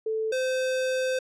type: tone pair in turn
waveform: sine / square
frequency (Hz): 440 / 516.4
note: A4 / C5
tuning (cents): 0 / -23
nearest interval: minor third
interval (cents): 277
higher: second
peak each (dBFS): -25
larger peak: neither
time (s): 0.06-0.32 / 0.32-1.19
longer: second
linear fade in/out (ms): 5
effects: low-pass 8000 Hz 12 dB/octave